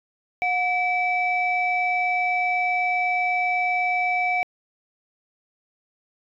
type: tone pair together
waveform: sine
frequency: 725.7 / 2304 Hz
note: F#5 / D7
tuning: -34 / -34 cents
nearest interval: octave + minor sixth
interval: 2000 cents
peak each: -22 dBFS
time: 0.42-4.43 s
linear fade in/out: 0 ms
effects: tanh soft clip ceiling -13 dBFS